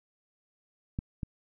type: clicks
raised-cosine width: 5 ms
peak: -19 / -21 dBFS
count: 2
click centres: 0.989 / 1.232 s
effects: none